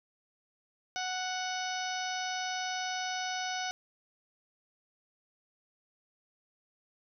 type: harmonic tone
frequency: 740 Hz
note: F#5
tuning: in tune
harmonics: 1 / 2 / 3 / 4 / 5 / 6 / 7 / 8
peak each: -36 / -39 / -43 / -43 / -44 / -47 / -44 / -43 dBFS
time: 0.96-3.71 s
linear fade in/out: 0 ms
effects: none